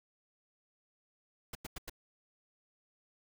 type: noise bursts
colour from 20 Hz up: pink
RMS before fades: -42 dBFS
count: 4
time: 1.53-1.897 s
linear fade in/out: 5 ms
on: 22 ms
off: 93 ms
effects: none